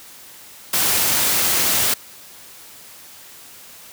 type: noise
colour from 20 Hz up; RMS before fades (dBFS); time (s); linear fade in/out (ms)
white; -18; 0.73-1.94; 5
effects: white hiss -42 dBFS RMS until 3.92 s + high-pass 60 Hz 12 dB/octave